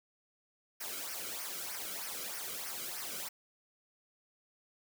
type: noise with flanger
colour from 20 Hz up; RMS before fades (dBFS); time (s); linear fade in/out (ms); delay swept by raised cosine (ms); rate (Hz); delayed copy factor
white; -41; 0.8-3.29; 10; 0.26 to 1.15; 3.2; -0.7
effects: none